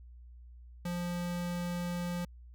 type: tone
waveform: square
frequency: 175.2 Hz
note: F3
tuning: 6 cents sharp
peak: -34 dBFS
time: 0.85-2.25 s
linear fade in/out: 5 ms
effects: added 60 Hz sine -49 dBFS peak until 2.54 s